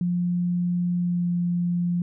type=tone with pitch glide; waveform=sine; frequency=176.3 to 174.78 Hz; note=F3 to F3; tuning=+17 to +2 cents; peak=-21 dBFS; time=0.01-2.02 s; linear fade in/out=2 ms; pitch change=-15 cents; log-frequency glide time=0.98-1.28 s; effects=none